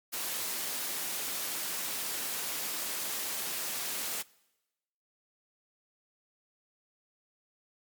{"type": "high-pass noise", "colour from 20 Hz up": "white", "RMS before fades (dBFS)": -35, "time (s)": [0.12, 4.23], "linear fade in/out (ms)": 20, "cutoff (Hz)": 180, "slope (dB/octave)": 12, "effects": ["noise-tail reverb RT60 1.0 s tail -23 dB re dry", "MP3 96 kbps"]}